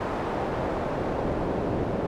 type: noise with band-pass filter sweep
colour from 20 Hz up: brown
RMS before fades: -28 dBFS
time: 0-2.07 s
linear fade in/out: 10 ms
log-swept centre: 820 to 450 Hz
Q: 1
effects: none